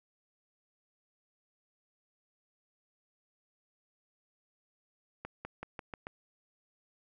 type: accelerating click train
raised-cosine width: 0.5 ms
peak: -25 dBFS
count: 6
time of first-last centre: 5.25-6.069 s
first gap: 200 ms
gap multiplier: 0.9
effects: none